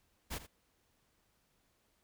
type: noise with echo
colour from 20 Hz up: pink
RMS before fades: -40 dBFS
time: 0.3-0.39 s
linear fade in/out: 20 ms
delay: 81 ms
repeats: 1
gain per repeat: -13 dB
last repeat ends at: 0.471 s
effects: pink hiss -75 dBFS RMS until 2.03 s